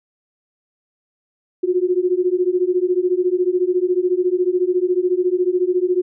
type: beating tone pair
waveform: sine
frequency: 355.3 / 369.3 Hz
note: F4 / F#4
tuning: +30 / -3 cents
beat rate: 14 Hz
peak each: -18 dBFS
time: 1.63-6.02 s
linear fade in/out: 10 ms
effects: none